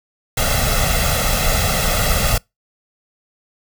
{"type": "noise with comb filter", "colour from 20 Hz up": "pink", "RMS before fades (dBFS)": -17, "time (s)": [0.37, 2.38], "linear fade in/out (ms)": 5, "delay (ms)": 1.5, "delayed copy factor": 0.85, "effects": ["noise-tail reverb RT60 0.2 s tail -26 dB re dry"]}